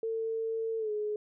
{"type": "tone with pitch glide", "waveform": "sine", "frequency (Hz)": [449.3, 421.6], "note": ["A4", "G#4"], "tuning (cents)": [36, 26], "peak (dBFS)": -30, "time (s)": [0.03, 1.16], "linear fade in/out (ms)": 2, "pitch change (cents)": -110, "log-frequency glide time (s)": [0.78, 0.91], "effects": []}